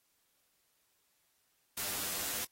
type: noise with comb filter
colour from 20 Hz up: white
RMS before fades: -37 dBFS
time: 1.77-2.45 s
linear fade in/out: 5 ms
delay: 10 ms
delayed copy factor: +0.65
effects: white hiss -75 dBFS RMS until 2.51 s + AAC 48 kbps